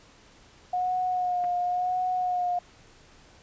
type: tone with vibrato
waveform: sine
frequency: 723 Hz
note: F#5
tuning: 40 cents flat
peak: -24 dBFS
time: 0.73-2.59 s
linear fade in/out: 5 ms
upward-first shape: sine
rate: 0.94 Hz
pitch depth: 28 cents each way
type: clicks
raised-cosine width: 0.5 ms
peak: -31 dBFS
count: 2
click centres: 1.439 / 1.445 s
effects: pink hiss -55 dBFS RMS until 3.42 s + resampled to 16000 Hz